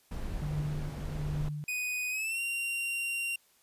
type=noise; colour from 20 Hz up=brown; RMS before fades=-37 dBFS; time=0.11-1.49 s; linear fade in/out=5 ms
type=tone with tremolo; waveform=sine; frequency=148.9 Hz; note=D3; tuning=24 cents sharp; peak=-30 dBFS; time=0.42-1.64 s; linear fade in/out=0 ms; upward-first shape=triangle; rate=1.3 Hz; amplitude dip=80%
type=tone with pitch glide; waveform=45% pulse; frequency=2489 to 2762 Hz; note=D#7 to F7; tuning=0 to -20 cents; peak=-31 dBFS; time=1.68-3.36 s; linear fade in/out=5 ms; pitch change=+180 cents; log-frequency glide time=2.1-2.4 s
effects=white hiss -66 dBFS RMS until 3.62 s + resampled to 32000 Hz

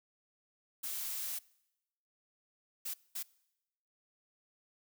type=noise bursts at uneven times; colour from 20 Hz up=blue; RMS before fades=-39 dBFS; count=3; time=0.83-1.39 / 2.85-2.94 / 3.15-3.23 s; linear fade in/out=10 ms; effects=noise-tail reverb RT60 0.9 s tail -23 dB re dry

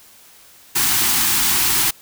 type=band-stop noise; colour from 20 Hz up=white; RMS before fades=-17 dBFS; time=0.75-1.91 s; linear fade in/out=10 ms; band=400 to 740 Hz; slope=96 dB/octave; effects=white hiss -47 dBFS RMS until 2.01 s

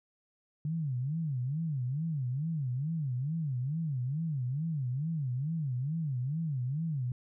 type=tone with vibrato; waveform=sine; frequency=142.9 Hz; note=D3; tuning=47 cents flat; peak=-30 dBFS; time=0.65-7.12 s; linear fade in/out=2 ms; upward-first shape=sine; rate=2.3 Hz; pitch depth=260 cents each way; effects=none

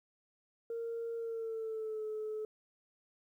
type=tone with pitch glide; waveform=sine; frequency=461.9 to 431 Hz; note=A#4 to A4; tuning=-16 to -36 cents; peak=-35 dBFS; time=0.7-2.45 s; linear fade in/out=2 ms; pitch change=-120 cents; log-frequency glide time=1.16-2.04 s; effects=tanh soft clip ceiling -33 dBFS + 12-bit

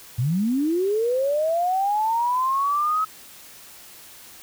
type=linear sweep; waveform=sine; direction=up; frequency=110 to 1288 Hz; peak=-19 dBFS; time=0.18-3.05 s; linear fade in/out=10 ms; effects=white hiss -45 dBFS RMS until 4.42 s

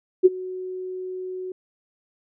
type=tone with ADSR envelope; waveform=sine; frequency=370 Hz; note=F#4; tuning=in tune; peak=-7 dBFS; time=0.23-1.52 s; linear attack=26 ms; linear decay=29 ms; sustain=-22 dB; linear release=3 ms; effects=none

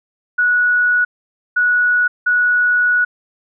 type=tone bursts at uneven times; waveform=sine; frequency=1466 Hz; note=F#6; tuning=16 cents flat; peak=-11 dBFS; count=3; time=0.38-1.05 / 1.56-2.08 / 2.26-3.05 s; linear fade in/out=10 ms; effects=none

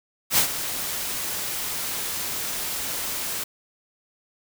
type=noise with ADSR envelope; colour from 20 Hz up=white; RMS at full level=-17 dBFS; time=0.3-3.44 s; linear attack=78 ms; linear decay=93 ms; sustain=-12 dB; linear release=7 ms; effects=none

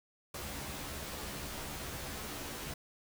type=noise with comb filter; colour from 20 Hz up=pink; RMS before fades=-42 dBFS; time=0.34-2.74 s; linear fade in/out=5 ms; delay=14 ms; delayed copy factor=+0.9; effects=none

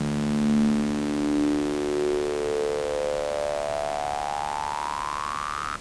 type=tone with high-pass filter sweep; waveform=sawtooth; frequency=73.42 Hz; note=D2; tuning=in tune; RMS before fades=-26 dBFS; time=0-5.76 s; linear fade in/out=0 ms; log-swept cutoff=180 to 1300 Hz; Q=9.2; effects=pink hiss -41 dBFS RMS until 5.8 s + resampled to 22050 Hz

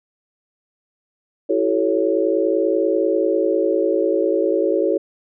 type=chord; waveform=sine; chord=F# minor seventh; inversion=third; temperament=equal with one note detuned; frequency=329.6 / 379.7 / 440 / 554.4 Hz; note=E4 / F#4 / A4 / C#5; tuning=0 / +45 / 0 / 0 cents; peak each=-21 dBFS; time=1.49-4.98 s; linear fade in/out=10 ms; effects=none

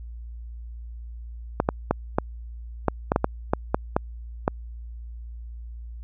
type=clicks; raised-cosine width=1 ms; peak=-5 dBFS; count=12; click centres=1.601 / 1.689 / 1.91 / 2.185 / 2.883 / 3.119 / 3.161 / 3.244 / 3.535 / 3.745 / 3.965 / 4.479 s; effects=added 58 Hz sine -35 dBFS peak until 6.03 s

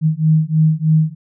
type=beating tone pair; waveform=sine; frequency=155.56 / 158.76 Hz; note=D#3 / D#3; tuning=0 / +35 cents; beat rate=3.2 Hz; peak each=-14 dBFS; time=0.01-1.15 s; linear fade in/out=50 ms; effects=none

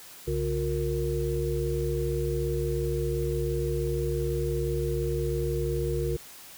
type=tone cluster; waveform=sine; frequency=63.7 / 141 / 357.4 / 463.3 Hz; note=C2 / C#3 / F4 / A#4; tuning=-46 / +30 / +40 / -11 cents; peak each=-31 dBFS; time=0.27-6.17 s; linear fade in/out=10 ms; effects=white hiss -47 dBFS RMS until 6.57 s

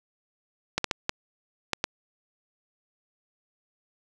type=clicks; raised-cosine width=0.2 ms; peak=-7 dBFS; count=6; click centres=0.78 / 0.843 / 0.912 / 1.094 / 1.733 / 1.841 s; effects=none

